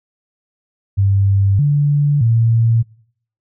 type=tone with pitch steps; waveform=sine; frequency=98.6 / 145.1 / 114.8 Hz; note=G2 / D3 / A#2; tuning=+11 / -21 / -26 cents; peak=-10 dBFS; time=0.97-2.83 s; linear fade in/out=20 ms; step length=620 ms; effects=noise-tail reverb RT60 0.6 s tail -23 dB re dry